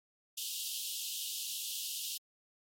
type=high-pass noise; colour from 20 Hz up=pink; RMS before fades=-39 dBFS; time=0.37-2.18 s; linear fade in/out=10 ms; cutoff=2800 Hz; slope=96 dB/octave; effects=MP3 64 kbps